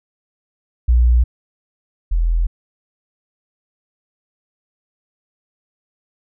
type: tone pair in turn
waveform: sine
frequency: 60 / 41.88 Hz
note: B1 / E1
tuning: -49 / +28 cents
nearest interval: tritone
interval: 623 cents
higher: first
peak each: -9 / -13 dBFS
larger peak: first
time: 0.88-1.24 / 2.11-2.47 s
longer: neither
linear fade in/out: 10 ms
effects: none